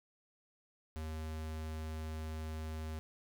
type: tone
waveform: square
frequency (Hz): 78.7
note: D#2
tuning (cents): +20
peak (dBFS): -40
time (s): 0.96-2.99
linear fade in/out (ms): 0
effects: none